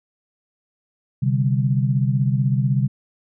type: chord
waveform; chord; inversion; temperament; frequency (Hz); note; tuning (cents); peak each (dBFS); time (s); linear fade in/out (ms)
sine; C suspended second; none; equal; 130.81 / 146.83 / 196; C3 / D3 / G3; 0 / 0 / 0; -18 / -22 / -24; 1.22-2.88; 10
effects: none